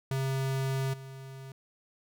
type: tone with level steps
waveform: square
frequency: 134 Hz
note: C3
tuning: 42 cents sharp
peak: -29 / -43 dBFS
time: 0.11-1.52 s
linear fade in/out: 2 ms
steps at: 0.93 s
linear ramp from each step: 10 ms
effects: none